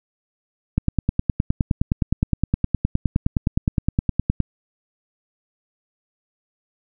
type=click train; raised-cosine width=5 ms; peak=-5 dBFS; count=36; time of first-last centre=0.78-4.403 s; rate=9.66 Hz; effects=none